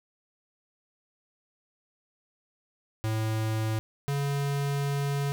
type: tone pair in turn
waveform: square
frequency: 110 / 141.2 Hz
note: A2 / C#3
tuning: 0 / +32 cents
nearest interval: major third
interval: 432 cents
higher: second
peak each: -27 dBFS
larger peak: neither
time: 3.04-3.79 / 4.08-5.32 s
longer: second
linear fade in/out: 0 ms
effects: none